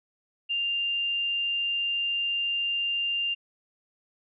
sine tone, 2794 Hz, F7, in tune, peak -25 dBFS, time 0.49-3.35 s, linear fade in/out 20 ms, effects none

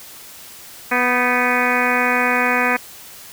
harmonic tone with a mistuned harmonic, 246.9 Hz, B3, in tune, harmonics 1 / 2 / 3 / 4 / 5 / 6 / 7 / 8 / 9 / 10, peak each -24 / -24 / -24 / -24 / -24 / -24 / -24 / -24 / -24 / -24 dBFS, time 0.91-2.77 s, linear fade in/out 10 ms, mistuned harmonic 6, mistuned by +60 cents, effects white hiss -39 dBFS RMS until 3.32 s

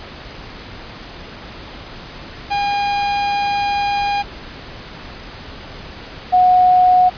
45% pulse / sine tone pair in turn, 811 / 730.6 Hz, G#5 / F#5, -41 / -22 cents, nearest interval major second, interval 181 cents, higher first, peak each -16 / -8 dBFS, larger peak second, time 2.5-4.23 / 6.32-7.1 s, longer first, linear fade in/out 20 ms, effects pink hiss -34 dBFS RMS until 7.17 s + resampled to 11025 Hz

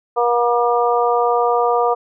harmonic tone, 239.4 Hz, A#3, 46 cents sharp, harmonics 2 / 3 / 4 / 5, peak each -17 / -18 / -21 / -21 dBFS, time 0.16-1.95 s, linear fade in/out 20 ms, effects none

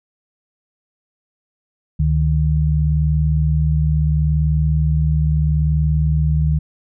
sine tone pair together, 72.16 / 152.9 Hz, D2 / D#3, -30 / -30 cents, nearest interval octave + minor second, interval 1300 cents, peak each -16 dBFS, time 1.99-6.59 s, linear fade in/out 10 ms, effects none

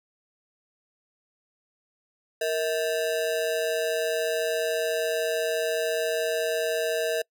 square ring-modulated tone, 554.4 Hz, C#5, in tune, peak -22 dBFS, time 2.41-7.22 s, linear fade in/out 5 ms, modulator 87 Hz, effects noise-tail reverb RT60 0.1 s tail -26 dB re dry

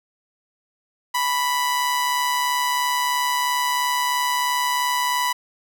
sawtooth tone with amplitude modulation, 987.8 Hz, B5, in tune, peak -14 dBFS, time 1.14-5.33 s, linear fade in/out 10 ms, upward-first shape sine, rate 143 Hz, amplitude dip 40%, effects none

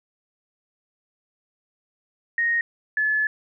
sine tone pair in turn, 1864.7 / 1721.9 Hz, A#6 / A6, 0 / -38 cents, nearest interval minor second, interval 138 cents, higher first, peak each -19 dBFS, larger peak neither, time 2.38-2.61 / 2.97-3.27 s, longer second, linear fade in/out 2 ms, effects none

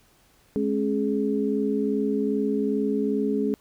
sine tone cluster, 210.4 / 272.9 / 419.6 Hz, G#3 / C#4 / G#4, +23 / -27 / +18 cents, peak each -26 dBFS, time 0.56-3.54 s, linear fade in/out 0 ms, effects pink hiss -60 dBFS RMS until 3.6 s

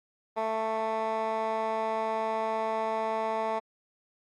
15% pulse tone with band-pass filter, 221.1 Hz, A3, 9 cents sharp, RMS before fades -30 dBFS, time 0.36-3.6 s, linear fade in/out 20 ms, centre 900 Hz, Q 1.6, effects Opus 24 kbps

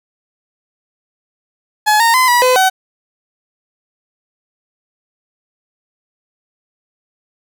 30% pulse tone with pitch steps, 849 / 922 / 1022 / 972 / 507 / 756 Hz, G#5 / A#5 / C6 / B5 / B4 / F#5, +38 / -19 / -41 / -28 / +45 / +37 cents, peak -6 dBFS, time 1.86-2.7 s, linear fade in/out 20 ms, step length 140 ms, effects none

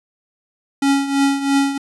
square tone with tremolo, 277.2 Hz, C#4, in tune, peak -12 dBFS, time 0.82-1.78 s, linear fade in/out 5 ms, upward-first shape triangle, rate 3 Hz, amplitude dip 75%, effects resampled to 24000 Hz

